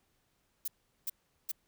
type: noise bursts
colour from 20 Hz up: violet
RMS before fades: -35 dBFS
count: 3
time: 0.65-1.517 s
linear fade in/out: 5 ms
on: 29 ms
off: 390 ms
effects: pink hiss -75 dBFS RMS until 1.67 s